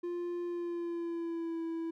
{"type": "tone with pitch glide", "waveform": "triangle", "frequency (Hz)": [349.2, 329.6], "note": ["F4", "E4"], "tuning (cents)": [0, 0], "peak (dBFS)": -32, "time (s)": [0.03, 1.91], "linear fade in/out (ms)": 10, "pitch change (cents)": -100, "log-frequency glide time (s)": [0.45, 1.62], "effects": []}